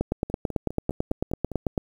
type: two click trains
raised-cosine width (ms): 2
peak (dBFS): -20 / -10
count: 7 / 17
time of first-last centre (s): 0.3-1.517 / 0.01-1.778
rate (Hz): 4.93 / 9.05
effects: 8-bit